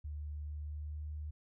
sine tone with pitch glide, 74.4 to 75.61 Hz, D2 to D#2, +23 to -49 cents, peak -39 dBFS, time 0.04-1.31 s, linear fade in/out 10 ms, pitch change +28 cents, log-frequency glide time 0.41-1.11 s, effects none

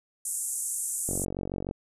pink band-pass noise, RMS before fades -32 dBFS, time 0.25-1.25 s, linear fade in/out 5 ms, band 7400 to 11000 Hz, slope 48 dB/octave
click train, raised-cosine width 2 ms, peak -19 dBFS, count 30, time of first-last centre 1.09-1.711 s, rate 46.7 Hz
effects resampled to 32000 Hz

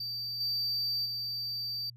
triangle tone with level steps, 4642 Hz, D8, 21 cents flat, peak -33 / -28 / -32 dBFS, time 0-1.9 s, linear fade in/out 5 ms, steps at 0.4 / 1.05 s, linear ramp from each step 10 ms, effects added 120 Hz sine -50 dBFS peak until 1.96 s

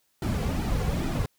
brown noise with flanger, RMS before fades -27 dBFS, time 0.22-1.26 s, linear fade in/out 2 ms, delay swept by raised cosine 1.8 to 3.3 ms, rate 2.4 Hz, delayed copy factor -0.65, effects white hiss -70 dBFS RMS until 1.38 s

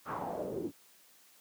pink noise with low-pass filter sweep, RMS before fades -37 dBFS, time 0.05-0.72 s, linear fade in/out 50 ms, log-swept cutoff 1300 to 300 Hz, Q 4.3, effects white hiss -62 dBFS RMS until 1.4 s + high-pass 150 Hz 12 dB/octave

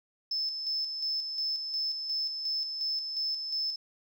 sine tone with tremolo, 5250 Hz, E8, 8 cents flat, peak -27 dBFS, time 0.31-3.76 s, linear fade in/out 5 ms, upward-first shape square, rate 2.8 Hz, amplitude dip 50%, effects tanh soft clip ceiling -25 dBFS + 11-bit

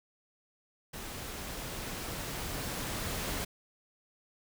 pink noise with level ramp, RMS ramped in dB -42 to -35 dBFS, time 0.93-3.45 s, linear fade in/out 10 ms, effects none

